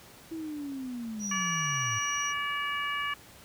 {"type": "linear sweep", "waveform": "sine", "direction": "down", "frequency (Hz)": [330, 105.6], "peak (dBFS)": -34, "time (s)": [0.31, 1.99], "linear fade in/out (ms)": 10}
{"type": "tone with tremolo", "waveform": "sine", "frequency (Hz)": 5800, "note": "F#8", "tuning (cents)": -35, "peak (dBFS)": -32, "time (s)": [1.19, 2.34], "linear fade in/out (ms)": 50, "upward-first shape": "triangle", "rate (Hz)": 18, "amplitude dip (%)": 30}
{"type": "harmonic tone", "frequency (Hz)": 575, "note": "D5", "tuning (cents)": -37, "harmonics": [2, 3, 4, 5], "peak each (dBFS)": [-33, -35, -36, -37], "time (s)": [1.31, 3.14], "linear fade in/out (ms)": 5}
{"effects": ["pink hiss -52 dBFS RMS until 3.44 s", "high-pass 60 Hz 12 dB/octave"]}